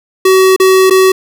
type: tone with dropouts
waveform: square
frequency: 377.7 Hz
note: F#4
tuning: 36 cents sharp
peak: -5 dBFS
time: 0.25-1.12 s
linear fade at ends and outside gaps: 5 ms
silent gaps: 0.563-0.599 / 0.899-0.907 s
effects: none